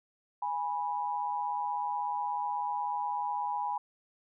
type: tone pair together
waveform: sine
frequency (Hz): 826 / 982.3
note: G#5 / B5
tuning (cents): -10 / -10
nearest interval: minor third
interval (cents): 300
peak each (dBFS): -33 / -33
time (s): 0.42-3.78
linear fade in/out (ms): 5
effects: none